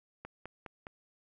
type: click train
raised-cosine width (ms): 0.5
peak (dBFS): -28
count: 4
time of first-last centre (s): 0.25-0.869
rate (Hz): 4.85
effects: none